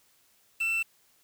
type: tone with quantisation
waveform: triangle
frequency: 2674 Hz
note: E7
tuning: 24 cents sharp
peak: -24 dBFS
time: 0.6-0.83 s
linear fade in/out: 10 ms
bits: 7
effects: white hiss -65 dBFS RMS until 1.23 s